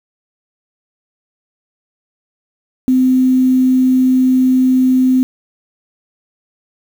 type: tone with quantisation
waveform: sine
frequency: 257.3 Hz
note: C4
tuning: 29 cents flat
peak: -8 dBFS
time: 2.88-5.23 s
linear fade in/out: 0 ms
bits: 6
effects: none